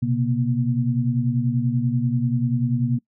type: tone cluster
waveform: sine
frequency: 122.4 / 132.7 / 238 Hz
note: B2 / C3 / A#3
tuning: -15 / +25 / +36 cents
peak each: -23 dBFS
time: 0.02-2.99 s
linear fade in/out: 10 ms
effects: noise-tail reverb RT60 0.1 s tail -22 dB re dry